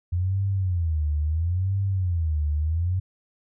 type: tone with vibrato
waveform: sine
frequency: 85.6 Hz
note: F2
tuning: 34 cents flat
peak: -21 dBFS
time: 0.12-3 s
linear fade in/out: 10 ms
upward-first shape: sine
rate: 0.74 Hz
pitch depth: 240 cents each way
effects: none